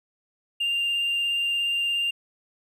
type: tone with vibrato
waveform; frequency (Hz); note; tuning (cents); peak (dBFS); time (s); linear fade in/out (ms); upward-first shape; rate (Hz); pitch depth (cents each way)
triangle; 2794; F7; 0; -20; 0.6-2.11; 10; sine; 17; 10
effects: tanh soft clip ceiling -18 dBFS